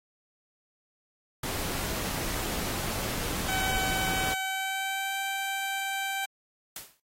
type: noise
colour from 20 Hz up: pink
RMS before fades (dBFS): -33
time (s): 1.43-4.34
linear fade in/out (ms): 5
type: tone with pitch glide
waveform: 15% pulse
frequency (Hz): 760 to 779.6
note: F#5 to G5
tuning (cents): +46 to -10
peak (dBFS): -23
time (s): 3.48-6.26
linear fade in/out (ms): 10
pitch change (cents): +44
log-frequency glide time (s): 4.25-5.18
type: noise with exponential decay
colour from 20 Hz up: white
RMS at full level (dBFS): -35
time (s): 6.76-7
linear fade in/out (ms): 2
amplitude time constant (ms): 51
effects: AAC 48 kbps